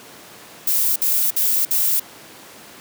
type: noise bursts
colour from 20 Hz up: violet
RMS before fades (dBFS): -18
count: 4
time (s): 0.67-1.998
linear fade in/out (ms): 5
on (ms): 290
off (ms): 56
effects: pink hiss -41 dBFS RMS until 2.8 s + high-pass 200 Hz 12 dB/octave